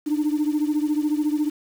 sine beating tone pair, 296.5 / 310.5 Hz, D4 / D#4, +17 / -3 cents, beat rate 14 Hz, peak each -20 / -23 dBFS, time 0.06-1.5 s, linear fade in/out 20 ms, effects tanh soft clip ceiling -15 dBFS + 7-bit

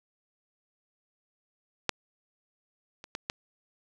clicks, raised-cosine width 0.2 ms, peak -7 / -26 / -16 / -13 dBFS, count 4, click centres 1.893 / 3.041 / 3.151 / 3.299 s, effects none

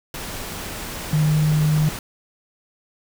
sine tone in noise, 153 Hz, D#3, 29 cents flat, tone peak -15 dBFS, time 1.13-1.89 s, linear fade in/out 2 ms, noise pink, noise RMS -31 dBFS, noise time 0.14-1.99 s, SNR +13 dB, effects none

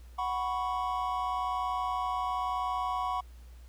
triangle chord, F# suspended fourth, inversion none, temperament equal, 740 / 987.8 / 1108.7 Hz, F#5 / B5 / C#6, 0 / 0 / 0 cents, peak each -32 dBFS, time 0.18-3.21 s, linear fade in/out 10 ms, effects added 60 Hz sine -47 dBFS peak until 3.68 s + pink hiss -63 dBFS RMS until 3.68 s

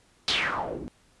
white noise with low-pass filter sweep, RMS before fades -29 dBFS, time 0.28-0.88 s, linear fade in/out 0 ms, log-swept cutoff 4400 to 220 Hz, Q 4.1, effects pink hiss -62 dBFS RMS until 1.2 s + resampled to 24000 Hz

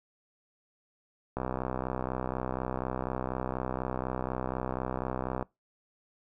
click train, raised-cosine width 1 ms, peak -18 dBFS, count 261, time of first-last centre 1.37-5.426 s, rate 64.1 Hz, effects noise-tail reverb RT60 0.2 s tail -22 dB re dry

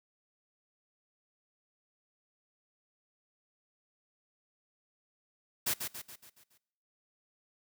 white noise with echo, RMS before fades -31 dBFS, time 5.66-5.74 s, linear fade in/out 10 ms, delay 140 ms, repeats 6, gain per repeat -6 dB, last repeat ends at 6.58 s, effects noise-tail reverb RT60 0.9 s tail -23 dB re dry

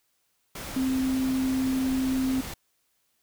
sine tone in noise, 261.6 Hz, C4, in tune, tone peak -23 dBFS, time 0.76-2.41 s, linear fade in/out 5 ms, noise pink, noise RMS -37 dBFS, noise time 0.55-2.54 s, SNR +11 dB, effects white hiss -72 dBFS RMS until 3.22 s

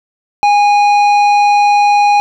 sine tone with tanh clipping, 822 Hz, G#5, 18 cents flat, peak -8 dBFS, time 0.43-2.2 s, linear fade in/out 0 ms, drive 11 dB, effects none

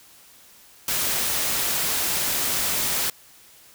white noise, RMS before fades -24 dBFS, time 0.88-3.1 s, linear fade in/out 2 ms, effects white hiss -51 dBFS RMS until 3.74 s

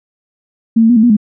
sine tone with pitch steps, 226.7 / 225.2 / 242.9 / 218.2 / 241.6 / 210.6 Hz, A#3 / A3 / B3 / A3 / B3 / G#3, -48 / +40 / -29 / -14 / -38 / +24 cents, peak -5 dBFS, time 0.76-1.168 s, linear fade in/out 10 ms, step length 68 ms, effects none

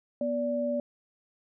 sine tone pair together, 244 / 581 Hz, B3 / D5, -21 / -19 cents, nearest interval octave + minor third, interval 1502 cents, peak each -31 / -28 dBFS, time 0.21-0.8 s, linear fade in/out 2 ms, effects none

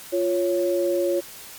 sine tone pair together, 348.9 / 554.4 Hz, F4 / C#5, -2 / 0 cents, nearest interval minor sixth, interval 802 cents, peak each -22 dBFS, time 0.12-1.21 s, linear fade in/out 20 ms, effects white hiss -41 dBFS RMS until 1.58 s + MP3 96 kbps

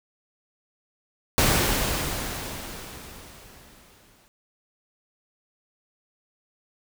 pink noise with exponential decay, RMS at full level -19 dBFS, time 1.38-4.28 s, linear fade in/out 0 ms, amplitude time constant 630 ms, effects none

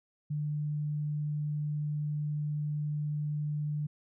sine tone, 149.1 Hz, D3, 27 cents sharp, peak -30 dBFS, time 0.3-3.87 s, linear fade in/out 10 ms, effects none

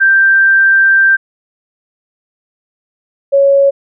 sine tone pair in turn, 1573 / 555 Hz, G6 / C#5, +6 / +2 cents, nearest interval octave + tritone, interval 1804 cents, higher first, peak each -5 dBFS, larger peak neither, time 0-1.17 / 3.32-3.71 s, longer first, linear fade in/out 20 ms, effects none

